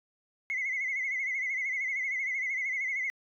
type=tone with vibrato; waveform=sine; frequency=2096 Hz; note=C7; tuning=2 cents sharp; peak=-28 dBFS; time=0.5-3.1 s; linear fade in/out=0 ms; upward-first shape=sine; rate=13 Hz; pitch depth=86 cents each way; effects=tanh soft clip ceiling -25 dBFS